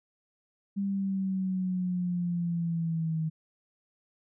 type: linear sweep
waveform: sine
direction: down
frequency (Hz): 199.3 to 157.8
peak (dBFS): -27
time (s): 0.76-3.3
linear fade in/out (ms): 20
effects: none